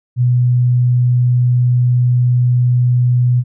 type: tone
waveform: sine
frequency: 123.5 Hz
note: B2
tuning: in tune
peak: -9 dBFS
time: 0.16-3.44 s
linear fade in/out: 50 ms
effects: none